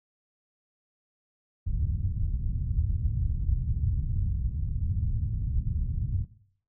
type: low-pass noise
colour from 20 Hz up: white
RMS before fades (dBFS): -28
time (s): 1.66-6.25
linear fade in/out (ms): 10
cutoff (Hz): 110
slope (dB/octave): 24
effects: noise-tail reverb RT60 0.6 s tail -17 dB re dry